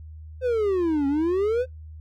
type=exponential two-way sweep; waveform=triangle; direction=down then up; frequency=522 to 272.8 to 522 Hz; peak=-18 dBFS; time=0.41-1.66 s; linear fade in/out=50 ms; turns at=1.07 s; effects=noise-tail reverb RT60 0.2 s tail -26 dB re dry + added 78 Hz sine -38 dBFS peak until 2 s